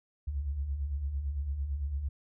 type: beating tone pair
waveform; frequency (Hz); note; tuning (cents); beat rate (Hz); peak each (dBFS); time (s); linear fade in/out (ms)
sine; 63 / 71.9; B1 / D2; +35 / -36; 8.9; -40 / -31; 0.27-2.09; 10
effects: none